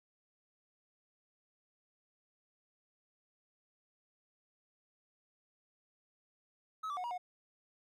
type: tone with pitch steps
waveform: triangle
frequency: 1284 / 1161 / 729 / 955 / 724 Hz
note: E6 / D6 / F#5 / A#5 / F#5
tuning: -46 / -20 / -26 / +42 / -38 cents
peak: -35 dBFS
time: 6.83-7.18 s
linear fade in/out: 10 ms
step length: 70 ms
effects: none